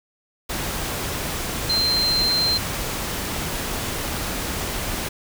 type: tone in noise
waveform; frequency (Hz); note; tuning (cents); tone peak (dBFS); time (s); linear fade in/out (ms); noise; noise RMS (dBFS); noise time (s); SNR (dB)
sine; 4136; C8; -21; -18; 1.69-2.58; 10; pink; -27; 0.49-5.09; +6
effects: none